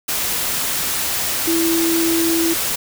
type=tone in noise; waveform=sine; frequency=331.6 Hz; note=E4; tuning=10 cents sharp; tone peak=-16 dBFS; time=1.47-2.54 s; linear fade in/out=10 ms; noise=white; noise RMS=-21 dBFS; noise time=0.08-2.76 s; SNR=+2 dB; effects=none